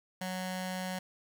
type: tone with notch filter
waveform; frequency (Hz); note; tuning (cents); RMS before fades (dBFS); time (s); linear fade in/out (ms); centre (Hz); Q
15% pulse; 185; F#3; 0; -37; 0.21-0.99; 5; 370; 0.97
effects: none